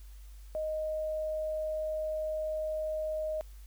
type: tone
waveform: sine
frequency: 622.3 Hz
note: D#5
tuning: in tune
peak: -31 dBFS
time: 0.55-3.41 s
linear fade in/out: 0 ms
effects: added 50 Hz sine -46 dBFS peak until 3.66 s + white hiss -63 dBFS RMS until 3.66 s